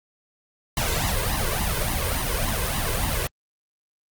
pink noise with flanger, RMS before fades -24 dBFS, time 0.77-3.27 s, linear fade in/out 2 ms, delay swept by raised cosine 1 to 2 ms, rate 3.5 Hz, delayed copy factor +0.85, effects Opus 48 kbps

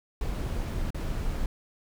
brown noise with dropouts, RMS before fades -30 dBFS, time 0.21-1.46 s, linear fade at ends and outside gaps 2 ms, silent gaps 0.905-0.945 s, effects none

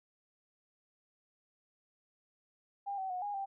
sine tone with pitch steps, 801 / 763 / 729 / 820 / 785 Hz, G5 / G5 / F#5 / G#5 / G5, +37 / -47 / -26 / -22 / +2 cents, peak -35 dBFS, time 2.86-3.46 s, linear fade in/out 20 ms, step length 120 ms, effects none

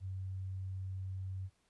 sine tone, 94.6 Hz, F#2, 39 cents sharp, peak -38 dBFS, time 0-1.5 s, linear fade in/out 50 ms, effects pink hiss -75 dBFS RMS until 1.69 s + resampled to 24000 Hz

